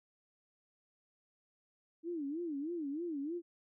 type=tone with vibrato; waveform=sine; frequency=311.1 Hz; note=D#4; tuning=in tune; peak=-36 dBFS; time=2.03-3.42 s; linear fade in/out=50 ms; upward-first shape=sine; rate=3.2 Hz; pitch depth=210 cents each way; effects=none